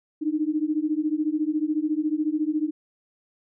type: beating tone pair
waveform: sine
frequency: 300 / 314 Hz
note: D4 / D#4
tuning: +37 / +16 cents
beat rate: 14 Hz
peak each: -25 dBFS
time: 0.21-2.71 s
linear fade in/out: 20 ms
effects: none